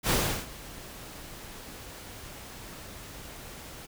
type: noise with ADSR envelope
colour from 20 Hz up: pink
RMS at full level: -24 dBFS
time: 0.03-3.87 s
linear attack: 66 ms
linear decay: 360 ms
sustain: -20 dB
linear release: 21 ms
effects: none